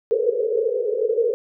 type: band-pass noise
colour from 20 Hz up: white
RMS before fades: -21 dBFS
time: 0.11-1.34 s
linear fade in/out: 0 ms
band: 430 to 490 Hz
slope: 96 dB/octave
effects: none